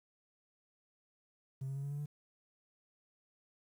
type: tone with pitch steps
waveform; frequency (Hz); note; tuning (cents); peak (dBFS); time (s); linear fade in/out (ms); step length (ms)
triangle; 133.6 / 136.17 / 138.79 / 141.46 / 144.18 / 146.96; C3 / C#3 / C#3 / C#3 / D3 / D3; +36 / -31 / +2 / +35 / -32 / +2; -34; 1.61-2.06; 10; 75
effects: tanh soft clip ceiling -33 dBFS + 11-bit